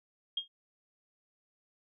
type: tone with exponential decay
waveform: sine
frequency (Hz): 3241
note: G#7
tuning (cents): -43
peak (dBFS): -27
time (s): 0.37-0.48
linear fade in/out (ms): 5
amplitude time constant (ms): 23
effects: none